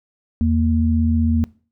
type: tone pair together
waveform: sine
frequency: 82.4 / 231.6 Hz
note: E2 / A#3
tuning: 0 / -11 cents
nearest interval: octave + tritone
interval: 1789 cents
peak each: -17 dBFS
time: 0.41-1.44 s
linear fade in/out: 0 ms
effects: noise-tail reverb RT60 0.4 s tail -22 dB re dry